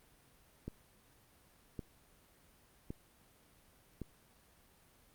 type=click train; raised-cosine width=3 ms; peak=-28 dBFS; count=4; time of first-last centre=0.68-4.017 s; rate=0.899 Hz; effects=pink hiss -66 dBFS RMS until 5.14 s + Opus 32 kbps